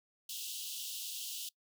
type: high-pass noise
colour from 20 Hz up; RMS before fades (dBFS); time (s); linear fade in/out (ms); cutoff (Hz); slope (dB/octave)
pink; -42; 0.29-1.49; 5; 2800; 96
effects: noise-tail reverb RT60 0.1 s tail -22 dB re dry

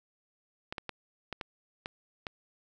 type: clicks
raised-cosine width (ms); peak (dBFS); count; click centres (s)
0.3; -20; 7; 0.725 / 0.782 / 0.893 / 1.327 / 1.412 / 1.859 / 2.268
effects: none

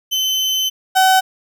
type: tone pair in turn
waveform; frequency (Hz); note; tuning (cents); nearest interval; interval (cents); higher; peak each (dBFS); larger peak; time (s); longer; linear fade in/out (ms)
35% pulse; 3057 / 757.2; G7 / F#5; -44 / +40; 2 octaves; 2416; first; -14 / -8; second; 0.11-0.7 / 0.95-1.21; first; 20
effects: none

